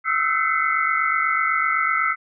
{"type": "tone cluster", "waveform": "sine", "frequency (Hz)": [1286, 1334, 1526, 2034, 2183], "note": ["E6", "E6", "G6", "C7", "C#7"], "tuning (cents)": [-43, 20, -47, -50, -27], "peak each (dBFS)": [-25, -22, -29, -23, -28], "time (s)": [0.04, 2.16], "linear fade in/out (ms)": 50, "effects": []}